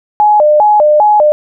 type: tone with vibrato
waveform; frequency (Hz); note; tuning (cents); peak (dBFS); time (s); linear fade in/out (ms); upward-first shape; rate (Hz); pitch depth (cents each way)
sine; 711; F5; +31; -4; 0.2-1.32; 0; square; 2.5; 290
effects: none